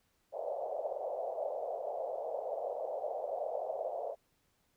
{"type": "band-pass noise", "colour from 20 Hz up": "white", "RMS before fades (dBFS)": -38, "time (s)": [0.32, 4.16], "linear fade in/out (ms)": 50, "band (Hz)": [510, 690], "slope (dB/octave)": 48, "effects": ["pink hiss -75 dBFS RMS until 4.76 s"]}